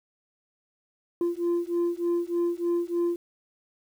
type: beating tone pair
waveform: sine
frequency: 343.4 / 346.7 Hz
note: F4 / F4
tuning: -29 / -13 cents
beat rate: 3.3 Hz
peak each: -25 dBFS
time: 1.21-3.16 s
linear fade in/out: 2 ms
effects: tanh soft clip ceiling -21 dBFS + 9-bit